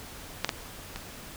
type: clicks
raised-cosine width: 0.2 ms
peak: -7 / -9 / -19 dBFS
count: 3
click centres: 0.446 / 0.492 / 0.96 s
effects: pink hiss -44 dBFS RMS until 1.36 s